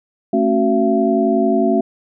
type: tone cluster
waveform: sine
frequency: 221.3 / 272.4 / 371.2 / 675 Hz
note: A3 / C#4 / F#4 / E5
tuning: +10 / -30 / +6 / +41 cents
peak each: -18 dBFS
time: 0.33-1.81 s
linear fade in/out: 5 ms
effects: none